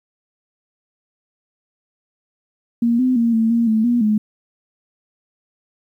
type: tone with pitch steps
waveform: sine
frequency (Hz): 234.7 / 255.2 / 232.4 / 224.7 / 232.9 / 219.4 / 240.3 / 213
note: A#3 / C4 / A#3 / A3 / A#3 / A3 / B3 / G#3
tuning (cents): +12 / -43 / -5 / +37 / -1 / -5 / -47 / +44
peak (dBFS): -13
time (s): 2.82-4.18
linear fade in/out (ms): 5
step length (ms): 170
effects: 9-bit